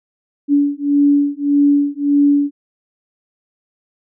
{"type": "beating tone pair", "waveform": "sine", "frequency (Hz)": [285.5, 287.2], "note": ["D4", "D4"], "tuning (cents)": [-49, -39], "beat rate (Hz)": 1.7, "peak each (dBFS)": -14, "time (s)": [0.48, 2.51], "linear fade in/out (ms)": 50, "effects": []}